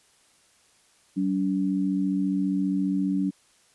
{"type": "tone pair together", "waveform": "sine", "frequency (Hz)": [190.28, 285.1], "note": ["F#3", "C#4"], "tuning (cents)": [49, 49], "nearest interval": "perfect fifth", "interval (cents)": 700, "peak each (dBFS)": -25, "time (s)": [1.16, 3.31], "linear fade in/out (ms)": 20, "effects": ["white hiss -61 dBFS RMS until 3.74 s", "resampled to 24000 Hz"]}